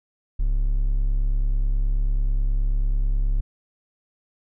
triangle tone, 34.65 Hz, C#1, in tune, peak -16 dBFS, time 0.39-3.41 s, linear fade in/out 10 ms, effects none

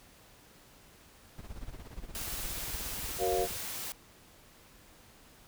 brown noise with tremolo, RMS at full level -40 dBFS, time 1.38-3.57 s, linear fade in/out 0 ms, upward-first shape sine, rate 17 Hz, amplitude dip 95%
white noise, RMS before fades -39 dBFS, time 2.15-3.92 s, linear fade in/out 0 ms
sine chord, Gb major seventh, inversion none, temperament equal with one note detuned, 373 / 466.2 / 554.4 / 698.5 Hz, Gb4 / Bb4 / Db5 / F5, +14 / 0 / 0 / 0 cents, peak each -32 / -33 / -37 / -32 dBFS, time 3.18-3.48 s, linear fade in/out 50 ms
effects pink hiss -58 dBFS RMS until 5.47 s

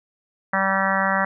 harmonic tone, 193.1 Hz, G3, 26 cents flat, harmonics 1 / 3 / 4 / 5 / 6 / 7 / 8 / 9 / 10, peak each -27 / -27 / -27 / -27 / -27 / -27 / -27 / -27 / -27 dBFS, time 0.53-1.25 s, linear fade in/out 5 ms, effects none

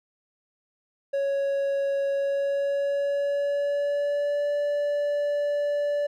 triangle tone with pitch glide, 555 to 580.9 Hz, C#5 to D5, +2 to -19 cents, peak -21 dBFS, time 1.13-6.07 s, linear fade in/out 10 ms, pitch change +79 cents, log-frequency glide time 2.11-4.52 s, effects none

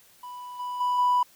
triangle tone with level steps, 987.8 Hz, B5, in tune, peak -35 / -28 / -20 / -16 dBFS, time 0.23-1.23 s, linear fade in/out 5 ms, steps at 0.59 / 0.8 / 0.98 s, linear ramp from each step 10 ms, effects tanh soft clip ceiling -15 dBFS + white hiss -57 dBFS RMS until 1.35 s

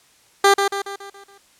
15% pulse tone with echo, 397.7 Hz, G4, 25 cents sharp, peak -4 dBFS, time 0.44-0.54 s, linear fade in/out 5 ms, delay 140 ms, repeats 6, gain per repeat -6 dB, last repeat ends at 1.38 s, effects white hiss -55 dBFS RMS until 1.59 s + low-pass 10000 Hz 12 dB/octave

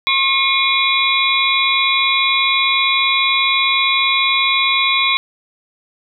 sine tone cluster, 1080 / 2167 / 2422 / 3417 / 3847 Hz, C#6 / C#7 / D#7 / G#7 / B7, -45 / -40 / -47 / +49 / -46 cents, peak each -19 dBFS, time 0.07-5.17 s, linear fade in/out 0 ms, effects none

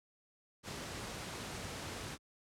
pink noise, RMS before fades -43 dBFS, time 0.63-2.18 s, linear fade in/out 50 ms, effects high-pass 60 Hz 12 dB/octave + low-pass 9000 Hz 12 dB/octave

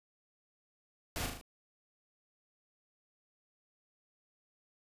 pink noise with echo, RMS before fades -37 dBFS, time 1.16-1.26 s, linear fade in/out 0 ms, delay 38 ms, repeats 4, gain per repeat -4 dB, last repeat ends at 1.412 s, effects resampled to 32000 Hz

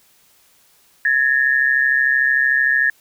sine tone pair together, 1682 / 1815.3 Hz, G#6 / A#6, +22 / -46 cents, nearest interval minor second, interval 132 cents, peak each -16 dBFS, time 1.05-2.9 s, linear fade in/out 2 ms, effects white hiss -55 dBFS RMS until 3 s

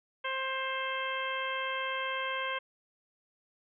harmonic tone, 528 Hz, C5, 16 cents sharp, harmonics 1 / 2 / 3 / 4 / 5 / 6, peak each -39 / -36 / -38 / -39 / -41 / -41 dBFS, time 0.24-2.59 s, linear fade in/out 10 ms, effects none

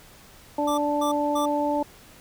harmonic tone, 292.7 Hz, D4, 6 cents flat, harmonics 1 / 2 / 3, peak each -26 / -26 / -26 dBFS, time 0.58-1.83 s, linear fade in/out 5 ms
square tone bursts, 1174.7 Hz, D6, in tune, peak -28 dBFS, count 3, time 0.67-1.46 s, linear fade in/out 10 ms, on 110 ms, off 230 ms
effects pink hiss -50 dBFS RMS until 2.2 s

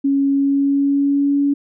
sine tone with pitch glide, 276.9 to 283 Hz, C#4 to C#4, -2 to +36 cents, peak -13 dBFS, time 0.04-1.54 s, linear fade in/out 10 ms, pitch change +38 cents, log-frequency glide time 0.31-1.38 s, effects none

